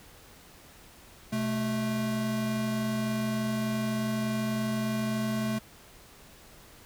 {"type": "tone pair together", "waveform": "square", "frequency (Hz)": [126.24, 218.2], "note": ["B2", "A3"], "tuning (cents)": [38, -14], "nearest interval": "major sixth", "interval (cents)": 948, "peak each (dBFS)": [-36, -29], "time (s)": [1.32, 5.59], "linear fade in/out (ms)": 10, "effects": ["pink hiss -53 dBFS RMS until 6.85 s"]}